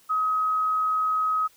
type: tone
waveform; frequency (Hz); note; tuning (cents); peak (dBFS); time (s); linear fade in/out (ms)
sine; 1268; D#6; +32; -21; 0.09-1.48; 20
effects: white hiss -58 dBFS RMS until 1.56 s